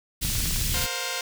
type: band-stop noise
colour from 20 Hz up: pink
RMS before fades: -26 dBFS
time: 0.21-0.87 s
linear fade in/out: 20 ms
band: 150 to 3400 Hz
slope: 12 dB/octave
type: click train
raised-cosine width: 0.5 ms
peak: -25 dBFS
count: 8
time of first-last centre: 0.25-0.613 s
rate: 19.3 Hz
type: chord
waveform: 5% pulse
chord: Bb suspended second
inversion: none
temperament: equal with one note detuned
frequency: 466.2 / 523.3 / 711.5 Hz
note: Bb4 / C5 / F5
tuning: 0 / 0 / +32 cents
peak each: -23 / -19 / -21 dBFS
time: 0.74-1.21 s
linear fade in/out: 2 ms
effects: none

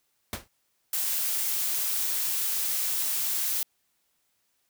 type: noise with exponential decay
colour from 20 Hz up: pink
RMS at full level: -28 dBFS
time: 0.33-0.48 s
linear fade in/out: 1 ms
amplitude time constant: 31 ms
type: noise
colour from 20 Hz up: blue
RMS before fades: -28 dBFS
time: 0.93-3.63 s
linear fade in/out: 2 ms
effects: white hiss -73 dBFS RMS until 4.69 s

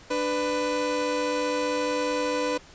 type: tone pair together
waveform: 30% pulse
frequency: 296.4 / 497.7 Hz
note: D4 / B4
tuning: +16 / +13 cents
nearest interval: major sixth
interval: 897 cents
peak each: -27 / -23 dBFS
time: 0.1-2.58 s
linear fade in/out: 10 ms
effects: pink hiss -50 dBFS RMS until 2.74 s + resampled to 16000 Hz

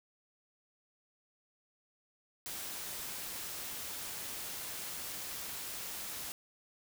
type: noise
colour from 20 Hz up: white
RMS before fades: -42 dBFS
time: 2.46-6.32 s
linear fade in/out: 0 ms
effects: none

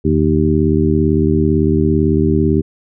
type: harmonic tone with a mistuned harmonic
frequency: 77.9 Hz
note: D#2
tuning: 3 cents sharp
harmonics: 1 / 2 / 3 / 4 / 5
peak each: -17 / -17 / -17 / -17 / -17 dBFS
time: 0.04-2.62 s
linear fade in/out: 20 ms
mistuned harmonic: 1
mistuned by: +120 cents
effects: none

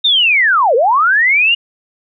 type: linear two-way sweep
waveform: sine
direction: down then up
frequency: 3729 to 435.5 to 2882 Hz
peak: -8 dBFS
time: 0.04-1.55 s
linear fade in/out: 10 ms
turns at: 0.75 s
effects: none

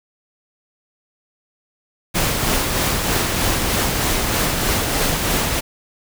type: noise with tremolo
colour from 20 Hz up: pink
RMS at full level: -18 dBFS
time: 2.14-5.61 s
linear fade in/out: 20 ms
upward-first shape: sine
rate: 3.2 Hz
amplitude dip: 30%
effects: none

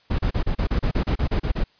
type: noise bursts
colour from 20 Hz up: brown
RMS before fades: -21 dBFS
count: 13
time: 0.1-1.64 s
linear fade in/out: 10 ms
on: 88 ms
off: 33 ms
effects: white hiss -59 dBFS RMS until 1.79 s + resampled to 11025 Hz

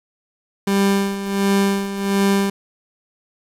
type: tone with tremolo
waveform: 30% pulse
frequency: 197.8 Hz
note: G3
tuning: 16 cents sharp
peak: -11 dBFS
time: 0.67-2.5 s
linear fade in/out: 5 ms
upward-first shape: sine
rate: 1.4 Hz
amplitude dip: 70%
effects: resampled to 32000 Hz + 7-bit

